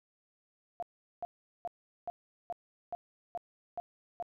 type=tone bursts; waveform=sine; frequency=698.5 Hz; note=F5; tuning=in tune; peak=-34 dBFS; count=9; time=0.8-4.225 s; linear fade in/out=0 ms; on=25 ms; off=400 ms; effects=none